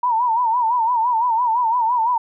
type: tone with vibrato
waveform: sine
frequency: 940 Hz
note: A#5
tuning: 14 cents sharp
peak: -15 dBFS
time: 0.03-2.18 s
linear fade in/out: 5 ms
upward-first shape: sine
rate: 5.9 Hz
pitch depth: 110 cents each way
effects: none